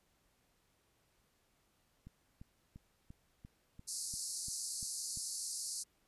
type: click train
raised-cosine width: 5 ms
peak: -39 dBFS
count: 10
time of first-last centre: 2.07-5.173 s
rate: 2.9 Hz
type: band-pass noise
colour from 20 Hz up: white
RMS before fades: -42 dBFS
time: 3.87-5.84 s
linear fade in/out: 20 ms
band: 4300 to 11000 Hz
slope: 96 dB/octave
effects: pink hiss -75 dBFS RMS until 6.07 s + resampled to 32000 Hz